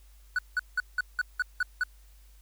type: tone bursts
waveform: triangle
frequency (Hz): 1480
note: F#6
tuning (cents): 0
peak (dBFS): -22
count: 8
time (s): 0.36-1.836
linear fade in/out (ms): 2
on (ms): 27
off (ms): 180
effects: added 50 Hz sine -52 dBFS peak until 2.41 s + white hiss -64 dBFS RMS until 2.41 s